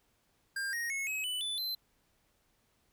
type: tone with pitch steps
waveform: square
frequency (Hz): 1600 / 1870 / 2186 / 2555 / 2986 / 3490 / 4079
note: G6 / A#6 / C#7 / D#7 / F#7 / A7 / C8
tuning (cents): +35 / +5 / -25 / +45 / +15 / -15 / -45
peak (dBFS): -34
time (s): 0.56-1.75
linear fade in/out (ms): 5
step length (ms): 170
effects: pink hiss -73 dBFS RMS until 2.92 s